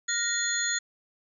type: tone cluster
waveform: sine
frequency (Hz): 1420 / 1872 / 3454 / 4191 / 6760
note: F6 / A#6 / A7 / C8 / G#8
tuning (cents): +28 / +7 / -33 / +2 / +30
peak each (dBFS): -35 / -30 / -35 / -35 / -29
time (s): 0.08-0.79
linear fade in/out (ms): 10
effects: none